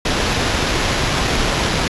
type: noise with sample-and-hold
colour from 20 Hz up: pink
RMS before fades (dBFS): -18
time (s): 0.05-1.88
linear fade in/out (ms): 5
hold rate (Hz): 8820
effects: resampled to 24000 Hz